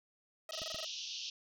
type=tone bursts; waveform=sawtooth; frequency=637 Hz; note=D#5; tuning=41 cents sharp; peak=-38 dBFS; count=9; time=0.49-0.847 s; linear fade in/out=2 ms; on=21 ms; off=21 ms
type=band-pass noise; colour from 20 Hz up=pink; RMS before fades=-43 dBFS; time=0.52-1.3 s; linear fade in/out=2 ms; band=2700 to 6200 Hz; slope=96 dB/octave
type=clicks; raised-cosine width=3 ms; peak=-38 dBFS; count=2; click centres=0.618 / 0.745 s
effects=none